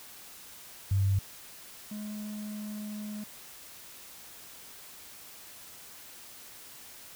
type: tone pair in turn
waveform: sine / triangle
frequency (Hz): 97.8 / 210.6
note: G2 / G#3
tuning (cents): -4 / +24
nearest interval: octave + minor second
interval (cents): 1328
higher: second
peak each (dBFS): -23 / -34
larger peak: first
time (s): 0.91-1.19 / 1.91-3.24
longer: second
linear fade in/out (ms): 5
effects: white hiss -49 dBFS RMS until 7.15 s